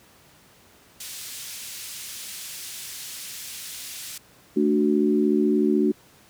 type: band-pass noise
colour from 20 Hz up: white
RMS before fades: -37 dBFS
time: 1-4.18 s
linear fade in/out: 5 ms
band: 2400 to 11000 Hz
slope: 12 dB/octave
type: chord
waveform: sine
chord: D major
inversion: second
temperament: equal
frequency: 220 / 293.7 / 370 Hz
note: A3 / D4 / F#4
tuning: 0 / 0 / 0 cents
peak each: -22 dBFS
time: 4.56-5.92 s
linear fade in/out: 10 ms
effects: pink hiss -54 dBFS RMS until 6.29 s + high-pass 80 Hz 12 dB/octave